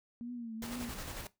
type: tone with vibrato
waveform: sine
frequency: 233.1 Hz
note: A#3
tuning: in tune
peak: -39 dBFS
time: 0.21-0.89 s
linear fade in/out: 0 ms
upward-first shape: triangle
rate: 2.2 Hz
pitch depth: 100 cents each way
type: noise with tremolo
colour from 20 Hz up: pink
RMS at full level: -42 dBFS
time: 0.62-1.27 s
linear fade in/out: 2 ms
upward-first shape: square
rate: 11 Hz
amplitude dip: 35%
effects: noise-tail reverb RT60 0.2 s tail -18 dB re dry